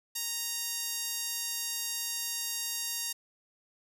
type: tone with band-pass filter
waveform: 10% pulse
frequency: 932.3 Hz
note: A#5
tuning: in tune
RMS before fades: -35 dBFS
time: 0.15-3.13 s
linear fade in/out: 10 ms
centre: 9600 Hz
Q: 3.7
effects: none